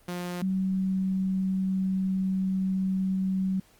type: tone pair in turn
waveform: sawtooth / sine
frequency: 177.2 / 189.38 Hz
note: F3 / F#3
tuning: +25 / +41 cents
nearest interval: minor second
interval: 116 cents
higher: second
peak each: -27 / -24 dBFS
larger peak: second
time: 0.08-0.42 / 0.42-3.6 s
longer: second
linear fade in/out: 5 ms
effects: pink hiss -60 dBFS RMS until 3.79 s + Opus 32 kbps